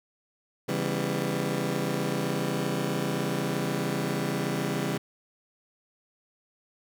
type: chord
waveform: 20% pulse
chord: C# half-diminished seventh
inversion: none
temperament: just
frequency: 138.59 / 166.31 / 199.57 / 249.5 Hz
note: C#3 / E3 / G3 / B3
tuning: 0 / +16 / +31 / +18 cents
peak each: -27 / -27 / -27 / -31 dBFS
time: 0.68-4.98 s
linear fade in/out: 10 ms
effects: none